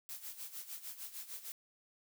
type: noise with tremolo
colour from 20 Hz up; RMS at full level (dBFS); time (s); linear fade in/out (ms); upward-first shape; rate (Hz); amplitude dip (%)
blue; -44; 0.09-1.52; 0; sine; 6.6; 75
effects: none